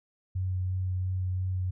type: tone with vibrato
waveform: sine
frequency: 92.5 Hz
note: F#2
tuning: in tune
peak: -27 dBFS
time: 0.35-1.71 s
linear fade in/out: 10 ms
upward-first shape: sine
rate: 2.9 Hz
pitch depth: 12 cents each way
effects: none